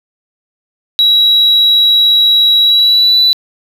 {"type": "tone with pitch glide", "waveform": "triangle", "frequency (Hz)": [3881, 3972], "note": ["B7", "B7"], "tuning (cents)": [-31, 9], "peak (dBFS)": -3, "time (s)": [0.99, 3.33], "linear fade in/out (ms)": 0, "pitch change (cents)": 40, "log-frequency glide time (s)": [2.62, 3.21], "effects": ["tanh soft clip ceiling -2 dBFS", "7-bit"]}